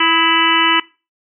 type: harmonic tone with a mistuned harmonic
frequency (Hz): 330.6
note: E4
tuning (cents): +5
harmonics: 1 / 3 / 4 / 5 / 6 / 7 / 8 / 9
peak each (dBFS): -21 / -18 / -19 / -22 / -18 / -22 / -22 / -17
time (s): 0-0.8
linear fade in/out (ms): 5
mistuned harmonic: 4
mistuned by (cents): -44
effects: noise-tail reverb RT60 0.3 s tail -20 dB re dry